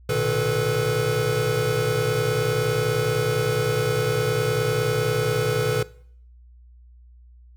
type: tone cluster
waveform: square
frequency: 112.7 / 122.7 / 152.3 / 432.8 / 493.3 Hz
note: A2 / B2 / D#3 / A4 / B4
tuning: +42 / -11 / -37 / -29 / -2 cents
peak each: -31 / -29 / -30 / -26 / -26 dBFS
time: 0.09-5.83 s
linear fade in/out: 5 ms
effects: noise-tail reverb RT60 0.6 s tail -20 dB re dry + added 60 Hz sine -46 dBFS peak until 7.56 s